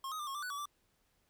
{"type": "tone with pitch steps", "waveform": "square", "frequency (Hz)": [1075, 1258, 1191, 1089, 1177, 1485, 1139, 1170], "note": ["C6", "D#6", "D6", "C#6", "D6", "F#6", "C#6", "D6"], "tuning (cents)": [47, 19, 24, -31, 3, 6, 47, -7], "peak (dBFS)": -39, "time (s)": [0.04, 0.656], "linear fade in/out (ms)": 2, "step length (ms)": 77, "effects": ["pink hiss -75 dBFS RMS until 1.29 s"]}